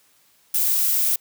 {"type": "noise with high-pass filter sweep", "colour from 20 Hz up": "violet", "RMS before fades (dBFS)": -20, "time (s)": [0.54, 1.16], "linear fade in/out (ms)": 5, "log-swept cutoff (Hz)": [300, 940], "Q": 1.1, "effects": ["white hiss -59 dBFS RMS until 1.2 s", "high-pass 80 Hz 12 dB/octave"]}